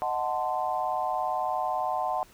sine chord, D# diminished seventh, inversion none, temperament equal with one note detuned, 622.3 / 740 / 880 / 1036.9 Hz, D#5 / F#5 / A5 / C6, 0 / 0 / 0 / -16 cents, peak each -34 / -29 / -32 / -33 dBFS, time 0.02-2.23 s, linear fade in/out 0 ms, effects pink hiss -56 dBFS RMS until 2.33 s

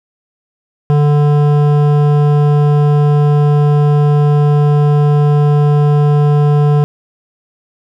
triangle tone with hard clipping, 146.83 Hz, D3, in tune, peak -9 dBFS, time 0.9-6.84 s, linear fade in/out 0 ms, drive 17 dB, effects none

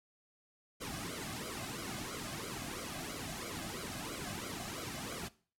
pink noise with flanger, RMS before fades -42 dBFS, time 0.8-5.29 s, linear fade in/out 20 ms, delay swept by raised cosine 1.1 to 2.2 ms, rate 3 Hz, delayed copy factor -0.85, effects noise-tail reverb RT60 0.4 s tail -19 dB re dry + low-pass 12000 Hz 12 dB/octave

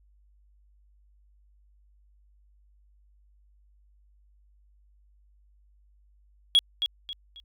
sine tone with echo, 3322 Hz, G#7, in tune, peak -13 dBFS, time 6.55-6.59 s, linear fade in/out 0 ms, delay 270 ms, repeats 3, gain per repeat -10 dB, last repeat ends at 7.4 s, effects tanh soft clip ceiling -14 dBFS + added 50 Hz sine -58 dBFS peak until 7.44 s

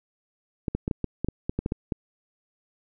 clicks, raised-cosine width 3 ms, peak -13 dBFS, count 12, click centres 0.682 / 0.75 / 0.879 / 0.912 / 1.043 / 1.246 / 1.286 / 1.495 / 1.59 / 1.661 / 1.721 / 1.922 s, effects none

